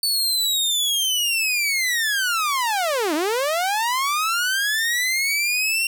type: linear two-way sweep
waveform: sawtooth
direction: down then up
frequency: 4500 to 288.1 to 2758 Hz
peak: -16 dBFS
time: 0.03-5.87 s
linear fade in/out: 2 ms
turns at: 3.14 s
effects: none